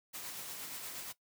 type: noise with tremolo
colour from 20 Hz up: white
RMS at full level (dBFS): -43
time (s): 0.13-1.13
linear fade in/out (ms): 20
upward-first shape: sine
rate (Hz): 8.5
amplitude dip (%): 30
effects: noise-tail reverb RT60 0.1 s tail -17 dB re dry + high-pass 100 Hz 12 dB/octave